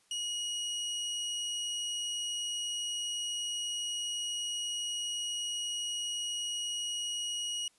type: tone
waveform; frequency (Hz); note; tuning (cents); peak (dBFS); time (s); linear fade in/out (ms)
sawtooth; 2897; F#7; -37; -30; 0.11-7.68; 2
effects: white hiss -68 dBFS RMS until 7.78 s + resampled to 24000 Hz